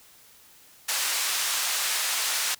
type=band-pass noise; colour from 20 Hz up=white; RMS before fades=-27 dBFS; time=0.88-2.55 s; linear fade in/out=10 ms; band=910 to 9000 Hz; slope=12 dB/octave; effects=white hiss -54 dBFS RMS until 2.59 s